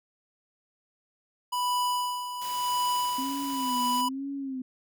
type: tone with tremolo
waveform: square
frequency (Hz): 987.8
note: B5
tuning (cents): 0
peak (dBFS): -25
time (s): 1.52-4.09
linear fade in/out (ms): 10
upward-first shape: sine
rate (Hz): 0.93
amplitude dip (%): 65
type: noise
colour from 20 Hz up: white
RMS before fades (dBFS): -42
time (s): 2.41-4.02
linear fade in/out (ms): 10
type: tone with vibrato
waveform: sine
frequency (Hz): 261.6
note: C4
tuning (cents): 0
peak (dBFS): -31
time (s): 3.18-4.62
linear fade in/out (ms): 5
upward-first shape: sine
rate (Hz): 1.1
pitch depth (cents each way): 110
effects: none